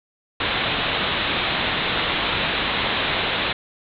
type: low-pass noise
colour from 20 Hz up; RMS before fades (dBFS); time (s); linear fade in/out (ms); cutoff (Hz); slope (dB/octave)
white; -23; 0.4-3.53; 5; 3900; 96
effects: none